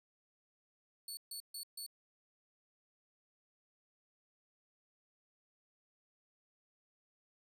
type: tone bursts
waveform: 20% pulse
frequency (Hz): 4435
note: C#8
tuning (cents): 0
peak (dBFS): -37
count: 4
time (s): 1.08-1.864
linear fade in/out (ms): 2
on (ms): 91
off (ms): 140
effects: none